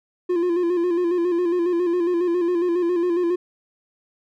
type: tone with vibrato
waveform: triangle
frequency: 349.2 Hz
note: F4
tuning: in tune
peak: -16 dBFS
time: 0.29-3.36 s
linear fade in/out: 10 ms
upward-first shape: square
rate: 7.3 Hz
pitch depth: 48 cents each way
effects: none